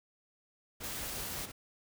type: noise with tremolo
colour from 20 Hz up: pink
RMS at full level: -43 dBFS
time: 0.8-1.52 s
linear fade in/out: 10 ms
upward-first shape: triangle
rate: 5.6 Hz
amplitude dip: 45%
type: noise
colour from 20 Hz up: white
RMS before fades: -41 dBFS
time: 0.83-1.46 s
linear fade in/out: 10 ms
effects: none